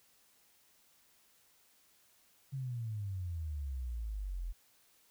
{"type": "exponential sweep", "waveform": "sine", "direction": "down", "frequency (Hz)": [138.59, 40.82], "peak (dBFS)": -36, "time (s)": [2.52, 4.53], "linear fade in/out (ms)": 20, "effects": ["white hiss -68 dBFS RMS until 5.1 s"]}